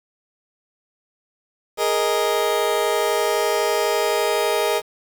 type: chord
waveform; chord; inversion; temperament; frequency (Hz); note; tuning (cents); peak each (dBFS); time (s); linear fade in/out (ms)
30% pulse; Ab suspended second; none; just; 415.3 / 467.2 / 623; Ab4 / Bb4 / Eb5; 0 / +4 / +2; -20; 1.77-4.82; 50
effects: 7-bit